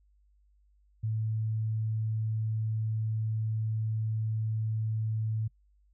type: tone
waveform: sine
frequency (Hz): 110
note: A2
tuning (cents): 0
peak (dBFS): -28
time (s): 1.03-5.48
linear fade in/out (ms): 10
effects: noise-tail reverb RT60 0.1 s tail -25 dB re dry + added 50 Hz sine -62 dBFS peak until 5.93 s